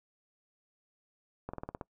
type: slowing click train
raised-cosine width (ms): 1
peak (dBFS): -24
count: 7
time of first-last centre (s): 1.49-1.812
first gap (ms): 45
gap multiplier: 1.07
effects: noise-tail reverb RT60 0.1 s tail -23 dB re dry